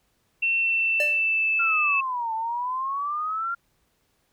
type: tone with pitch glide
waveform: sine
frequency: 2700 to 2626 Hz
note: E7 to E7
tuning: +41 to -7 cents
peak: -20 dBFS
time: 0.42-2.01 s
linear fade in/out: 10 ms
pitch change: -48 cents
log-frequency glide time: 0.59-1.55 s
type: tone with exponential decay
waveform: square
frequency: 593 Hz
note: D5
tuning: 17 cents sharp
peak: -24 dBFS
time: 1-1.26 s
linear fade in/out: 2 ms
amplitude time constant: 56 ms
type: exponential two-way sweep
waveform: sine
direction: down then up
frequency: 1396.9 to 880 to 1396.9 Hz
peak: -25 dBFS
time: 1.59-3.55 s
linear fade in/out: 10 ms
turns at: 2.34 s
effects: pink hiss -69 dBFS RMS until 4.32 s